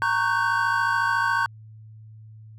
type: tone cluster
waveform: triangle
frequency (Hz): 928 / 1107 / 1504 / 1558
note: A#5 / C#6 / F#6 / G6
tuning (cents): -8 / -3 / +28 / -11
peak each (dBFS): -24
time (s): 0.02-1.46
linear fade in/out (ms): 0
effects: added 109 Hz sine -42 dBFS peak until 2.58 s